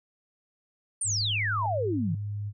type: exponential sweep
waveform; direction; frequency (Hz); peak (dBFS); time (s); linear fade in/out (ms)
sine; down; 9397 to 144.8; -26; 1.01-2.15; 5
type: tone with pitch glide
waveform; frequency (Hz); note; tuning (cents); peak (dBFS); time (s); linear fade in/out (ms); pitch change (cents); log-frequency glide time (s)
sine; 103.83 to 103.05; G#2 to G#2; 0 to -13; -30; 1.04-2.53; 50; -13; 1.72-2.36
type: tone with exponential growth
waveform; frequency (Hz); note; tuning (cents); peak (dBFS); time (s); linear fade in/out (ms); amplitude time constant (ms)
sine; 659.3; E5; 0; -32; 1.58-1.66; 1; 17
effects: none